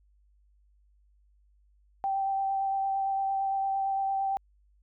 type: tone with vibrato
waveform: sine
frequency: 780 Hz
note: G5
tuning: 9 cents flat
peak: -26 dBFS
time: 2.04-4.37 s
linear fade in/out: 0 ms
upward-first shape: sine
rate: 8.8 Hz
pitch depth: 12 cents each way
effects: added 50 Hz sine -61 dBFS peak until 4.82 s